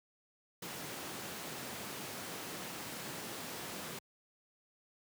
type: high-pass noise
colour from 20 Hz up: pink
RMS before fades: -44 dBFS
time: 0.62-3.99 s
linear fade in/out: 5 ms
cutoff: 150 Hz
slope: 12 dB/octave
effects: high-pass 80 Hz 12 dB/octave